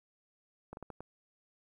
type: slowing click train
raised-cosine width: 1 ms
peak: -30 dBFS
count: 5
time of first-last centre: 0.73-1.006 s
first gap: 41 ms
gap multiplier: 1.36
effects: 11-bit